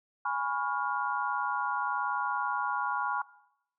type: chord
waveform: sine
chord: C# dominant seventh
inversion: second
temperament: equal with one note detuned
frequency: 830.6 / 987.8 / 1108.7 / 1410.7 Hz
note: G#5 / B5 / C#6 / E#6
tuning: 0 / 0 / 0 / +17 cents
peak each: -34 dBFS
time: 0.25-3.22 s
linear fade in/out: 5 ms
effects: noise-tail reverb RT60 0.8 s tail -19 dB re dry